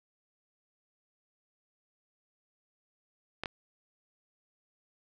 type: clicks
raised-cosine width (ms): 0.3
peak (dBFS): -18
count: 2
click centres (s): 3.436 / 3.458
effects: none